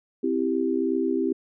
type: chord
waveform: sine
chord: C major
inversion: none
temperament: equal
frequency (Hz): 261.6 / 329.6 / 392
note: C4 / E4 / G4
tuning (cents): 0 / 0 / 0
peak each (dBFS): -26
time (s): 0.23-1.33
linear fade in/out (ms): 10
effects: none